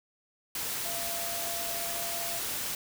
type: tone in noise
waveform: sine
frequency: 682 Hz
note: F5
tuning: 41 cents flat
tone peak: -39 dBFS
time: 0.85-2.39 s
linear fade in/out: 2 ms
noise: white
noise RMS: -34 dBFS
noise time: 0.55-2.75 s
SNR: -8 dB
effects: none